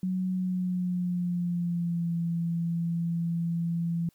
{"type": "tone with pitch glide", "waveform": "sine", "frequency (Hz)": [185, 168.67], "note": ["F#3", "E3"], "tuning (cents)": [0, 40], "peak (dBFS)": -26, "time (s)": [0.03, 4.09], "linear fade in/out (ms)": 2, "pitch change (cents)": -160, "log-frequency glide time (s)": [0.32, 2.16], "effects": ["white hiss -68 dBFS RMS until 4.14 s"]}